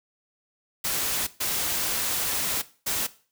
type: noise bursts at uneven times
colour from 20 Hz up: white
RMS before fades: -27 dBFS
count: 3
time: 0.84-1.27 / 1.4-2.62 / 2.86-3.07 s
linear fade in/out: 10 ms
effects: noise-tail reverb RT60 0.4 s tail -17 dB re dry